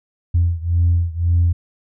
sine beating tone pair, 85.1 / 87 Hz, F2 / F2, -44 / -6 cents, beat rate 1.9 Hz, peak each -15 / -17 dBFS, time 0.34-1.53 s, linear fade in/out 10 ms, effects tanh soft clip ceiling -8 dBFS

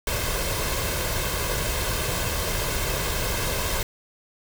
pink noise with comb filter, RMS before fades -26 dBFS, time 0.07-3.83 s, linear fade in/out 2 ms, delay 1.9 ms, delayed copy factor +0.55, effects none

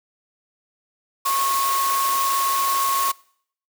sine tone in noise, 1094 Hz, C#6, 23 cents flat, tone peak -20 dBFS, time 1.25-3.12 s, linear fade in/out 10 ms, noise white, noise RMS -26 dBFS, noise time 1.25-3.12 s, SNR +3 dB, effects noise-tail reverb RT60 0.6 s tail -23 dB re dry + high-pass 400 Hz 12 dB/octave

